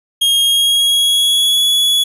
45% pulse tone with pitch glide, 3254 to 3388 Hz, G#7 to G#7, -36 to +34 cents, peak -10 dBFS, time 0.21-2.04 s, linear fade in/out 10 ms, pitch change +70 cents, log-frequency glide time 0.42-1.63 s, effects resampled to 32000 Hz

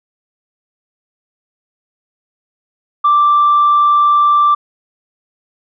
sine tone, 1174.7 Hz, D6, in tune, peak -6 dBFS, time 3.04-4.55 s, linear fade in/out 10 ms, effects tanh soft clip ceiling -4 dBFS

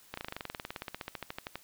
slowing click train, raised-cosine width 0.3 ms, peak -21 dBFS, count 26, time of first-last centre 0.14-1.556 s, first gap 34 ms, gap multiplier 1.04, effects white hiss -59 dBFS RMS until 1.63 s

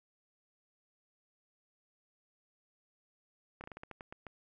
slowing click train, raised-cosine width 0.5 ms, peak -30 dBFS, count 10, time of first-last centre 3.61-4.267 s, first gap 29 ms, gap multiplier 1.22, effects none

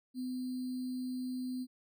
sine tone with sample-and-hold, 253.9 Hz, B3, 48 cents sharp, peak -35 dBFS, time 0.14-1.67 s, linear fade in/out 50 ms, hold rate 4410 Hz, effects none

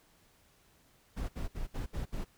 brown noise bursts, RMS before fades -36 dBFS, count 6, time 1.16-2.25 s, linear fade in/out 20 ms, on 130 ms, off 62 ms, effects pink hiss -66 dBFS RMS until 2.37 s

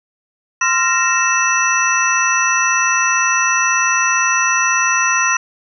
sine tone cluster, 1039 / 1377 / 1858 / 2643 / 5890 Hz, C6 / F6 / A#6 / E7 / F#8, -12 / -25 / -6 / +4 / -9 cents, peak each -19 dBFS, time 0.61-5.37 s, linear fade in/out 5 ms, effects none

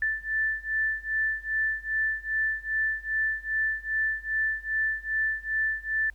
sine beating tone pair, 1760 / 1762.5 Hz, A6 / A6, 0 / +2 cents, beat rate 2.5 Hz, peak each -29 / -28 dBFS, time 0.02-6.1 s, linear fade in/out 2 ms, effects added 50 Hz sine -47 dBFS peak until 6.14 s + pink hiss -66 dBFS RMS until 6.14 s

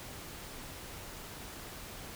silence, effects pink hiss -46 dBFS RMS until 2.15 s

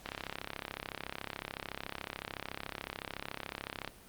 click train, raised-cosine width 0.3 ms, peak -21 dBFS, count 130, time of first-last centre 0.06-3.877 s, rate 33.8 Hz, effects pink hiss -56 dBFS RMS until 4.08 s + Opus 48 kbps

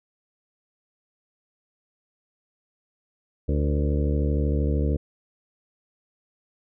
harmonic tone with a mistuned harmonic, 73 Hz, D2, 10 cents flat, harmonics 1 / 2 / 3 / 4 / 5 / 6 / 7 / 8, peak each -22 / -28 / -32 / -31 / -36 / -33 / -36 / -41 dBFS, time 3.48-4.97 s, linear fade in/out 10 ms, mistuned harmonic 6, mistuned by +56 cents, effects none

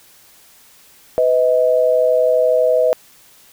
sine tone pair together, 501 / 633 Hz, B4 / D#5, +25 / +30 cents, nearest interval major third, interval 405 cents, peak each -14 dBFS, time 1.18-2.93 s, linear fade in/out 0 ms, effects white hiss -48 dBFS RMS until 3.52 s

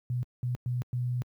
sine tone bursts at uneven times, 123.47 Hz, B2, in tune, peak -27 dBFS, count 4, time 0.1-0.23 / 0.43-0.55 / 0.66-0.82 / 0.93-1.22 s, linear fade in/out 0 ms, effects high-pass 60 Hz 12 dB/octave + 11-bit

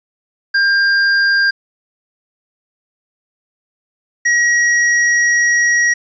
square tone pair in turn, 1598 / 1904.2 Hz, G6 / A#6, +33 / +36 cents, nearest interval minor third, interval 303 cents, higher second, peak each -11 dBFS, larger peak neither, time 0.54-1.51 / 4.25-5.94 s, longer second, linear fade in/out 10 ms, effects resampled to 16000 Hz + 8-bit

